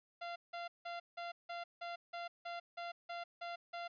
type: tone bursts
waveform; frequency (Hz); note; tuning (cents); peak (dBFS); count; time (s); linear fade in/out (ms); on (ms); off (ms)
sawtooth; 690; F5; -21; -38; 12; 0.21-3.88; 10; 150; 170
effects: resampled to 11025 Hz + 12-bit